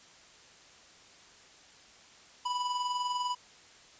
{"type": "tone with tremolo", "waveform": "square", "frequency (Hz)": 987.8, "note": "B5", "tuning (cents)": 0, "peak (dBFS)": -29, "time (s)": [2.45, 3.35], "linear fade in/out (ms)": 10, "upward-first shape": "sine", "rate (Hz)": 20, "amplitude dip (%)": 50, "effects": ["white hiss -56 dBFS RMS until 3.99 s", "resampled to 16000 Hz"]}